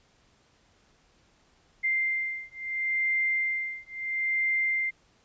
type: beating tone pair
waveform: sine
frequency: 2093 / 2093.74 Hz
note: C7 / C7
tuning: 0 / +1 cents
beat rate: 0.74 Hz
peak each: -29 dBFS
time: 1.83-4.91 s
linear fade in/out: 20 ms
effects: pink hiss -64 dBFS RMS until 5.24 s + resampled to 16000 Hz